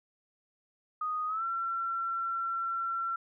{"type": "tone with pitch glide", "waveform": "sine", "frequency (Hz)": [1243, 1355.5], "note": ["D#6", "E6"], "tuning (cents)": [-2, 48], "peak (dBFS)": -30, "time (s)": [1.01, 3.16], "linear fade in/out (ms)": 5, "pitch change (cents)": 150, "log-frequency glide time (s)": [1.27, 1.44], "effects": []}